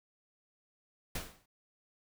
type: noise with exponential decay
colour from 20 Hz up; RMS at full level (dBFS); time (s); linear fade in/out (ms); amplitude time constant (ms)
pink; -35; 1.15-1.46; 5; 66
effects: none